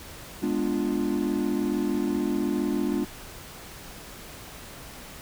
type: chord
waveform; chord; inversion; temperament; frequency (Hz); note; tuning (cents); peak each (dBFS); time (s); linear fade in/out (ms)
triangle; G# diminished seventh; none; equal; 207.7 / 246.9 / 293.7 / 349.2; G#3 / B3 / D4 / F4; 0 / 0 / 0 / 0; -28 / -28 / -26 / -28; 0.42-3.05; 10
effects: pink hiss -43 dBFS RMS until 5.21 s